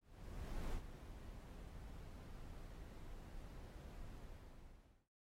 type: noise with ADSR envelope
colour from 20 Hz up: brown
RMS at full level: -43 dBFS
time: 0.01-5.09 s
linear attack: 720 ms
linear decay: 80 ms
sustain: -10 dB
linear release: 940 ms
effects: noise-tail reverb RT60 0.1 s tail -25 dB re dry + AAC 48 kbps